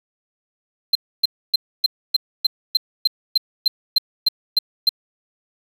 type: tone bursts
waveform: triangle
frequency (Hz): 4125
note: C8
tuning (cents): -25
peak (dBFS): -10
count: 14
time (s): 0.93-4.892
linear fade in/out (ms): 5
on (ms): 23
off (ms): 280
effects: 7-bit